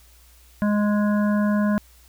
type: harmonic tone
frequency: 207.7 Hz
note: G#3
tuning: in tune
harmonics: 1 / 3 / 5 / 7 / 8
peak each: -18 / -28 / -32 / -35 / -36 dBFS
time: 0.62-1.78 s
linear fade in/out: 0 ms
effects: added 60 Hz sine -51 dBFS peak until 2.08 s + white hiss -55 dBFS RMS until 2.08 s